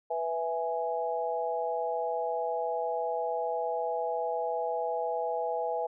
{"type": "chord", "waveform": "sine", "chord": "E major", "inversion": "second", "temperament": "equal", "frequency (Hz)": [493.9, 659.3, 830.6], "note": ["B4", "E5", "G#5"], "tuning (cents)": [0, 0, 0], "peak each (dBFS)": -33, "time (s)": [0.1, 5.87], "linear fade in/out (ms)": 10, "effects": []}